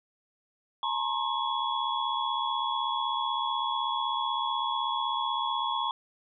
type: tone cluster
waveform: sine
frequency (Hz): 866 / 942 / 1071 / 3369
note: A5 / A#5 / C6 / G#7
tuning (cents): -28 / +18 / +40 / +24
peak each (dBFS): -35 / -32 / -31 / -34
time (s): 0.83-5.91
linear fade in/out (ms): 2
effects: none